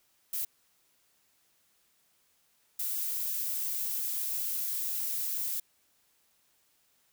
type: noise bursts at uneven times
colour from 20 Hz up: violet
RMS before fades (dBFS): -33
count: 2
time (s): 0.33-0.45 / 2.79-5.6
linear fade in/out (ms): 5
effects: white hiss -70 dBFS RMS until 7.12 s